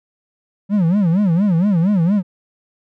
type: tone with vibrato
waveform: triangle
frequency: 185 Hz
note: F#3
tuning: in tune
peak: -10 dBFS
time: 0.69-2.23 s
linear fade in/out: 50 ms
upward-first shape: sine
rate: 4.3 Hz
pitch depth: 230 cents each way
effects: none